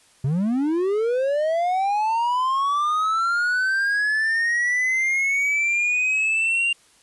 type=linear sweep; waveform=triangle; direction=up; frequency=125.4 to 2790 Hz; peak=-17 dBFS; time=0.24-6.73 s; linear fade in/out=5 ms; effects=white hiss -56 dBFS RMS until 7.02 s + resampled to 24000 Hz